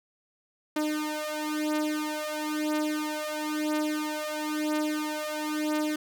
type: beating tone pair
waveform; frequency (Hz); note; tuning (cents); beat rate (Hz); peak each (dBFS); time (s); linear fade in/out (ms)
sawtooth; 303.7 / 304.7; D#4 / D#4; -42 / -36; 1; -27; 0.76-5.96; 5
effects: none